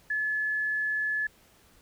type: tone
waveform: sine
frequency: 1718 Hz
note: A6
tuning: 42 cents flat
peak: -26 dBFS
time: 0.1-1.27 s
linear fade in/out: 5 ms
effects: pink hiss -60 dBFS RMS until 1.81 s